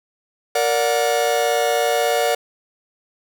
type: chord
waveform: 45% pulse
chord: Bb augmented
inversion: none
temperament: just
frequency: 466.2 / 582.7 / 728.4 Hz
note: Bb4 / D5 / F#5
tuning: 0 / -14 / -27 cents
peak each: -21 dBFS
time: 0.55-2.35 s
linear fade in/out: 5 ms
effects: none